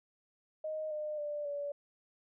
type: tone with pitch steps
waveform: sine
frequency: 622.3 / 606 / 590.1 / 574.6 Hz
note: D#5 / D#5 / D5 / D5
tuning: 0 / -46 / +8 / -38 cents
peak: -35 dBFS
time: 0.64-1.72 s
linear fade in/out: 5 ms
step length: 270 ms
effects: none